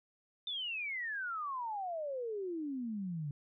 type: exponential sweep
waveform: sine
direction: down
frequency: 3604 to 140 Hz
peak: -36 dBFS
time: 0.47-3.31 s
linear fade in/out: 2 ms
effects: none